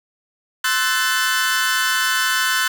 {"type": "chord", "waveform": "sawtooth", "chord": "F# half-diminished seventh", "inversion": "second", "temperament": "equal with one note detuned", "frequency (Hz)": [1046.5, 1318.5, 1505.8, 1760], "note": ["C6", "E6", "F#6", "A6"], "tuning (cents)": [0, 0, 30, 0], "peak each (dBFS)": [-22, -22, -16, -19], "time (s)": [0.64, 2.68], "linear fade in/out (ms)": 5, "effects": []}